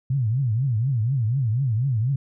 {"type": "tone with vibrato", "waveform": "sine", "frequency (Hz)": 122.1, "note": "B2", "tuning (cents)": -19, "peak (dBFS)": -19, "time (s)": [0.1, 2.16], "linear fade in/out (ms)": 5, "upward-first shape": "triangle", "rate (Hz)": 4.1, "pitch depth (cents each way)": 290, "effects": []}